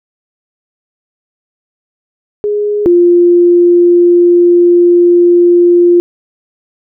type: tone pair in turn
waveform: sine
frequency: 415.4 / 349.3 Hz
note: G#4 / F4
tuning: 0 / 0 cents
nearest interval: minor third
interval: 300 cents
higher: first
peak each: -10 / -3 dBFS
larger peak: second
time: 2.44-2.86 / 2.86-6 s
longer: second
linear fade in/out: 0 ms
effects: none